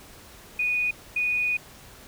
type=tone bursts at uneven times; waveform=sine; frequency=2471 Hz; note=D#7; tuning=13 cents flat; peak=-22 dBFS; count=2; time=0.59-0.91 / 1.16-1.57 s; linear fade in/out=5 ms; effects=pink hiss -48 dBFS RMS until 2.07 s